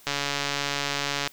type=click train; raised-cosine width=0.2 ms; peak=-9 dBFS; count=172; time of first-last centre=0.07-1.274 s; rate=142 Hz; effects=white hiss -53 dBFS RMS until 1.32 s